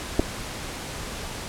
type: clicks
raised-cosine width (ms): 2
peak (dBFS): -7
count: 2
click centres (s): 0.194 / 0.197
effects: pink hiss -34 dBFS RMS until 1.48 s + low-pass 10000 Hz 12 dB/octave